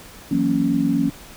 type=chord; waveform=sine; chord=F# dominant seventh; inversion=third; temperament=equal; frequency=164.81 / 185 / 233.1 / 277.2 Hz; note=E3 / F#3 / A#3 / C#4; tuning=0 / 0 / 0 / 0 cents; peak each=-25 / -25 / -22 / -19 dBFS; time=0.31-1.1 s; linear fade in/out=5 ms; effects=pink hiss -42 dBFS RMS until 1.36 s